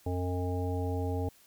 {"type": "harmonic tone", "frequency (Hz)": 90.1, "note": "F#2", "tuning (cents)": -45, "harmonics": [1, 3, 5, 7, 9], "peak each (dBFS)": [-31, -37, -37, -43, -41], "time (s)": [0.06, 1.29], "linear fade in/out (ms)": 5, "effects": ["white hiss -61 dBFS RMS until 1.46 s"]}